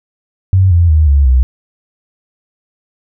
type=tone with pitch steps; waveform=sine; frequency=94.5 / 85.66 / 77.65 / 70.39 / 63.8 Hz; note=F#2 / F2 / D#2 / C#2 / C2; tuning=+37 / -33 / -3 / +27 / -43 cents; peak=-5 dBFS; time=0.53-1.43 s; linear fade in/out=0 ms; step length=180 ms; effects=none